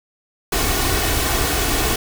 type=noise with comb filter; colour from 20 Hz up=pink; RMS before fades=-19 dBFS; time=0.52-1.96 s; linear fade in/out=5 ms; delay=2.7 ms; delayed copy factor=+0.55; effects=none